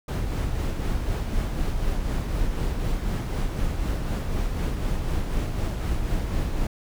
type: noise with tremolo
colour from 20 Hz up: brown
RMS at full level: -24 dBFS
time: 0.08-6.67 s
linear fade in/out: 5 ms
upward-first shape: sine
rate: 4 Hz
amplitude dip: 35%
effects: none